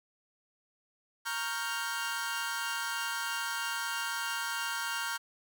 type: chord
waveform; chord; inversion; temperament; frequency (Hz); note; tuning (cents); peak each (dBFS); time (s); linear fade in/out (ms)
sawtooth; G half-diminished seventh; first; equal; 932.3 / 1108.7 / 1396.9 / 1568; Bb5 / Db6 / F6 / G6; 0 / 0 / 0 / 0; -35 / -39 / -33 / -34; 1.25-5.18; 20
effects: none